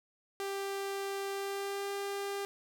sawtooth tone with pitch glide, 394.2 to 399 Hz, G4 to G4, +10 to +31 cents, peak -31 dBFS, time 0.4-2.45 s, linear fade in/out 0 ms, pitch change +21 cents, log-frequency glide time 1.31-1.89 s, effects none

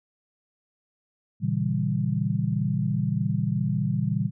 sine chord, A# diminished seventh, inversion none, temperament equal with one note detuned, 116.54 / 138.59 / 161.7 / 196 Hz, A#2 / C#3 / E3 / G3, 0 / 0 / -33 / 0 cents, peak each -28 / -28 / -28 / -28 dBFS, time 1.4-4.31 s, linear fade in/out 50 ms, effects none

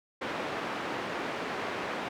pink band-pass noise, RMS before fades -35 dBFS, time 0.21-2.09 s, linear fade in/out 10 ms, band 290 to 2300 Hz, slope 12 dB/octave, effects none

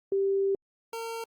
sine / 25% pulse tone pair in turn, 392 / 456.8 Hz, G4 / A#4, 0 / -35 cents, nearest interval minor third, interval 265 cents, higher second, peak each -23 / -30 dBFS, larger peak first, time 0.12-0.55 / 0.93-1.24 s, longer first, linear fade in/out 2 ms, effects Opus 32 kbps

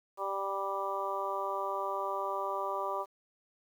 harmonic tone, 196 Hz, G3, in tune, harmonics 2 / 3 / 4 / 5 / 6, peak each -40 / -38 / -40 / -37 / -37 dBFS, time 0.17-3.06 s, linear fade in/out 50 ms, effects 10-bit

